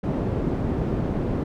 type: low-pass noise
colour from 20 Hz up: white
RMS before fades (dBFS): -25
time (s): 0.03-1.44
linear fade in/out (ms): 10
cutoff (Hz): 310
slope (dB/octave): 12
effects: none